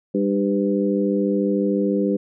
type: harmonic tone with a mistuned harmonic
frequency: 100 Hz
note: G2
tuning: 35 cents sharp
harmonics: 2 / 3 / 4 / 5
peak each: -21 / -23 / -24 / -25 dBFS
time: 0.14-2.17 s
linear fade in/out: 10 ms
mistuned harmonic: 4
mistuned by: -27 cents
effects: none